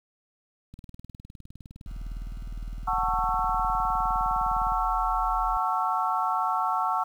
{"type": "click train", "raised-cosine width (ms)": 5, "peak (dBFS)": -31, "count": 79, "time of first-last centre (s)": [0.74, 4.72], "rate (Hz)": 19.6}
{"type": "tone", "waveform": "sine", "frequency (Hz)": 41.2, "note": "E1", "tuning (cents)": 0, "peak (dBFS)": -33, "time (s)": [1.87, 5.57], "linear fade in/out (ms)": 0}
{"type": "chord", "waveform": "sine", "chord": "F# minor seventh", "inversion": "none", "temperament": "just", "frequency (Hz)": [740, 888, 1110, 1332], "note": ["F#5", "A5", "C#6", "E6"], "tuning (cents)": [0, 16, 2, 18], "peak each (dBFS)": -29, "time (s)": [2.87, 7.04], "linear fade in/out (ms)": 10}
{"effects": ["9-bit"]}